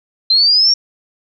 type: linear sweep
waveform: sine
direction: up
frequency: 4063 to 5588 Hz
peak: -8 dBFS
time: 0.3-0.74 s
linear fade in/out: 5 ms
effects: none